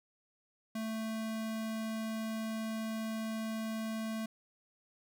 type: tone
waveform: square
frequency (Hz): 221.3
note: A3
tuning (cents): +10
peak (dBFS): -36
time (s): 0.75-4.26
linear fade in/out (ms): 5
effects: none